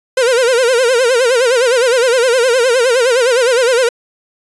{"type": "tone with vibrato", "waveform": "45% pulse", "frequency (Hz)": 493.9, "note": "B4", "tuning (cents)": 0, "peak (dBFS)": -9, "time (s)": [0.17, 3.89], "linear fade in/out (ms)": 5, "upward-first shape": "sine", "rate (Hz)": 9.7, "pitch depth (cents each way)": 130, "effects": ["resampled to 24000 Hz"]}